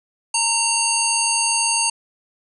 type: harmonic tone with a mistuned harmonic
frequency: 918 Hz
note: A#5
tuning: 27 cents flat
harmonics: 1 / 3 / 5 / 7 / 9 / 10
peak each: -24 / -24 / -24 / -24 / -24 / -24 dBFS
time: 0.34-1.9 s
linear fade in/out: 5 ms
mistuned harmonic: 10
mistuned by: +15 cents
effects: none